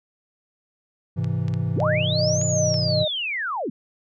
triangle chord, Ab augmented, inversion none, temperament equal, 103.83 / 130.81 / 164.81 Hz, Ab2 / C3 / E3, 0 / 0 / 0 cents, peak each -24 dBFS, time 1.16-3.05 s, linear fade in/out 20 ms
clicks, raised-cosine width 0.2 ms, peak -22 dBFS, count 6, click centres 1.244 / 1.482 / 1.539 / 1.802 / 2.415 / 2.742 s
sine linear two-way sweep, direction up then down, 181.6 to 7040 to 181.6 Hz, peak -24 dBFS, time 1.76-3.7 s, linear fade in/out 5 ms, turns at 2.45 s
sine tone with tremolo, 614 Hz, D#5, 23 cents flat, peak -20 dBFS, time 1.8-3.08 s, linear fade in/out 5 ms, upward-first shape sine, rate 2.7 Hz, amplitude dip 65%
effects none

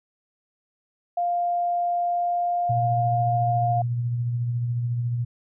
sine tone with pitch glide, 700 to 705.7 Hz, F5 to F5, +4 to +18 cents, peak -21 dBFS, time 1.17-3.82 s, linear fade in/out 5 ms, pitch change +14 cents, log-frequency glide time 2.05-3.21 s
sine tone with tremolo, 120 Hz, B2, 49 cents flat, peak -21 dBFS, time 2.69-5.25 s, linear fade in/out 10 ms, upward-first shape triangle, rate 14 Hz, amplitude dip 35%
effects none

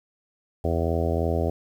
harmonic tone, 83 Hz, E2, 12 cents sharp, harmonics 1 / 2 / 3 / 4 / 5 / 6 / 7 / 8 / 9, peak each -25 / -32 / -32 / -32 / -30 / -32 / -32 / -32 / -36 dBFS, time 0.64-1.5 s, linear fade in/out 5 ms, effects 9-bit

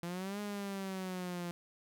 sawtooth exponential two-way sweep, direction up then down, 169.3 to 207.7 to 172.5 Hz, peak -34 dBFS, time 0.03-1.51 s, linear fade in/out 0 ms, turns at 0.4 s, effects none

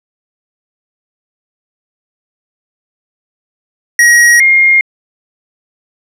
square / sine tone pair in turn, 1897 / 2129 Hz, A#6 / C7, +30 / +30 cents, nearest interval major second, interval 200 cents, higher second, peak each -4 dBFS, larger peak neither, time 3.99-4.4 / 4.4-4.81 s, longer neither, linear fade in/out 2 ms, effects low-pass 12000 Hz 12 dB/octave

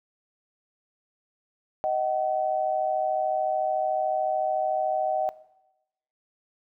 sine tone pair together, 625 / 758.7 Hz, D#5 / F#5, +8 / +43 cents, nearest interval minor third, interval 335 cents, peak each -26 dBFS, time 1.84-5.29 s, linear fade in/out 0 ms, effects noise-tail reverb RT60 0.9 s tail -18 dB re dry

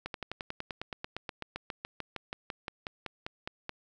slowing click train, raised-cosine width 0.3 ms, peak -20 dBFS, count 27, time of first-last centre 0.06-3.694 s, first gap 82 ms, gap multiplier 1.04, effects none

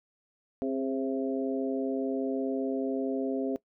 harmonic tone with a mistuned harmonic, 133.1 Hz, C3, 30 cents sharp, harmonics 2 / 3 / 4 / 5, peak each -30 / -34 / -36 / -38 dBFS, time 0.62-3.56 s, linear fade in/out 0 ms, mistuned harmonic 3, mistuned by +35 cents, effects noise-tail reverb RT60 0.1 s tail -20 dB re dry

